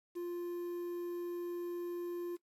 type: tone with quantisation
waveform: triangle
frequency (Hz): 349.2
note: F4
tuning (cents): 0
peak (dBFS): -35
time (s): 0.15-2.37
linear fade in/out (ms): 20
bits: 10
effects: noise-tail reverb RT60 0.1 s tail -21 dB re dry + AAC 64 kbps